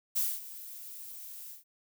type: noise with ADSR envelope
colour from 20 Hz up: violet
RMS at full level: -28 dBFS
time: 0.15-1.64 s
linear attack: 21 ms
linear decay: 230 ms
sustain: -17 dB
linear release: 140 ms
effects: none